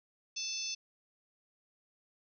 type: harmonic tone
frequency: 877 Hz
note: A5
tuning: 6 cents flat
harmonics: 3 / 4 / 5 / 6 / 7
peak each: -44 / -46 / -43 / -40 / -40 dBFS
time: 0.36-0.75 s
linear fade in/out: 10 ms
effects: none